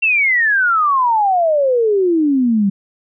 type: exponential sweep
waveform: sine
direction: down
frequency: 2735 to 191.7 Hz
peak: -11 dBFS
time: 0.02-2.7 s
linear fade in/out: 10 ms
effects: none